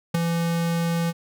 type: tone with ADSR envelope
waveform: square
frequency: 168.3 Hz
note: E3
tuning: 36 cents sharp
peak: -16 dBFS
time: 0.14-1.13 s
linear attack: 9 ms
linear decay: 7 ms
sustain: -6 dB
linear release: 39 ms
effects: none